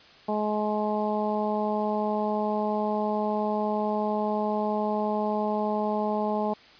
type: harmonic tone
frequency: 211.5 Hz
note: G#3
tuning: 32 cents sharp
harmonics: 1 / 2 / 3 / 4 / 5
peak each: -29 / -31 / -30 / -30 / -37 dBFS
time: 0.28-6.54 s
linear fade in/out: 10 ms
effects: white hiss -52 dBFS RMS until 6.79 s + resampled to 11025 Hz